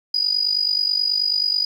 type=tone with amplitude modulation; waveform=sine; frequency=4923 Hz; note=D#8; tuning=19 cents flat; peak=-14 dBFS; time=0.14-1.65 s; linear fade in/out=5 ms; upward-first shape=sine; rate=49.3 Hz; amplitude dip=80%; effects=8-bit